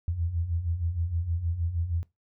sine beating tone pair, 80.2 / 86.6 Hz, E2 / F2, -47 / -14 cents, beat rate 6.4 Hz, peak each -33 / -27 dBFS, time 0.08-2.03 s, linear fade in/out 0 ms, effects noise-tail reverb RT60 0.2 s tail -20 dB re dry

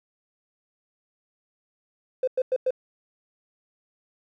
triangle tone bursts, 514 Hz, C5, 31 cents flat, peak -16 dBFS, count 4, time 2.23-2.707 s, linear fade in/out 5 ms, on 45 ms, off 99 ms, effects tanh soft clip ceiling -18 dBFS

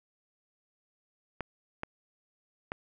clicks, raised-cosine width 0.5 ms, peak -19 dBFS, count 3, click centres 1.407 / 1.834 / 2.719 s, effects none

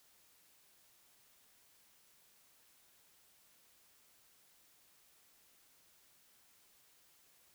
silence, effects white hiss -68 dBFS RMS until 7.54 s

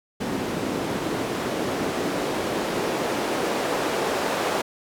white noise with band-pass filter sweep, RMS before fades -26 dBFS, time 0.2-4.62 s, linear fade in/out 10 ms, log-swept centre 240 to 500 Hz, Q 1.1, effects none

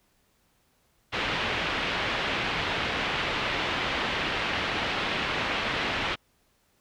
white low-pass noise, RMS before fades -29 dBFS, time 1.12-6.16 s, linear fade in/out 20 ms, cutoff 3200 Hz, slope 24 dB/octave, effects pink hiss -68 dBFS RMS until 6.8 s

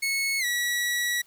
sawtooth tone with pitch glide, 2196 to 1933.9 Hz, C#7 to B6, -17 to -37 cents, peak -21 dBFS, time 0.02-1.22 s, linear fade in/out 10 ms, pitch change -220 cents, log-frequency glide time 0.39-0.45 s, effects white hiss -60 dBFS RMS until 1.26 s

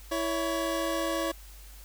25% pulse tone pair together, 329.6 / 560.8 Hz, E4 / C#5, 0 / +20 cents, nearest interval major sixth, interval 920 cents, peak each -27 / -27 dBFS, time 0.11-1.32 s, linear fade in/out 10 ms, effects added 50 Hz sine -46 dBFS peak until 1.84 s + white hiss -53 dBFS RMS until 1.84 s

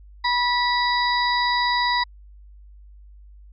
harmonic tone, 975 Hz, B5, 23 cents flat, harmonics 1 / 2 / 4 / 5, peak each -21 / -24 / -27 / -28 dBFS, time 0.24-2.04 s, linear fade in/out 10 ms, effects added 50 Hz sine -43 dBFS peak until 3.52 s

